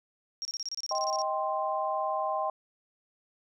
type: tone bursts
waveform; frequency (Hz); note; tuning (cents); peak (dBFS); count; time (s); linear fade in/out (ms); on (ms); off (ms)
sine; 5588; F8; 0; -32; 14; 0.42-1.218; 0; 31; 28
type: chord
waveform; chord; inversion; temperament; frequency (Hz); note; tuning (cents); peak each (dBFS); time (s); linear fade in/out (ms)
sine; C minor; first; just; 627.9 / 784.9 / 1046.5; Eb5 / G5 / C6; +16 / +2 / 0; -32; 0.91-2.5; 2
effects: none